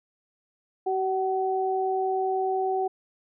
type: tone pair together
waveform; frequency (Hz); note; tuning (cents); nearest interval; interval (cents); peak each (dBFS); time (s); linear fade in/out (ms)
sine; 381.2 / 755; G4 / F#5; -48 / +35; octave; 1183; -26; 0.86-2.88; 10
effects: none